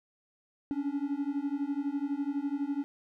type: beating tone pair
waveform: triangle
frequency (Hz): 277.2 / 289.2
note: C#4 / D4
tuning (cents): 0 / -27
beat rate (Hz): 12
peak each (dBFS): -31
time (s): 0.71-2.84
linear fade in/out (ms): 0
effects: none